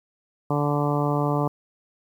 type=harmonic tone; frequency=145.8 Hz; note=D3; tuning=12 cents flat; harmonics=1 / 2 / 3 / 4 / 5 / 6 / 7 / 8; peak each=-24 / -27 / -29 / -30 / -31 / -32 / -32 / -33 dBFS; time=0.5-1.48 s; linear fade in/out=5 ms; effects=9-bit